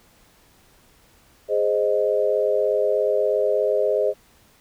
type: chord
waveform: sine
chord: Ab major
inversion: none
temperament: equal with one note detuned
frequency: 415.3 / 523.3 / 620.1 Hz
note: Ab4 / C5 / Eb5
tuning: 0 / 0 / -6 cents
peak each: -22 dBFS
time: 1.48-4.14 s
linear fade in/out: 50 ms
effects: pink hiss -56 dBFS RMS until 4.6 s